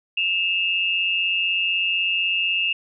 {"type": "tone pair together", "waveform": "sine", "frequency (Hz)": [2628, 2812], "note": ["E7", "F7"], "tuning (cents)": [-6, 11], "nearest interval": "minor second", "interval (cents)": 117, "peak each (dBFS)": [-22, -22], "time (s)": [0.17, 2.73], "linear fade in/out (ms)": 5, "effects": []}